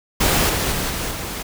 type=noise with level steps; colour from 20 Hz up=pink; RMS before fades=-17 / -21 / -23 / -25 / -28 dBFS; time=0.2-1.43 s; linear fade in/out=10 ms; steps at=0.49 / 0.72 / 0.9 / 1.11 s; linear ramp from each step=2 ms; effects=none